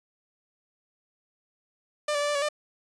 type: tone with pitch steps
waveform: sawtooth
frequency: 597 / 579 / 584 / 588 / 566 / 599 Hz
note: D5 / D5 / D5 / D5 / C#5 / D5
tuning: +28 / -25 / -10 / +2 / +36 / +34 cents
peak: -21 dBFS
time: 2.08-2.488 s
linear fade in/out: 5 ms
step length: 68 ms
effects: resampled to 22050 Hz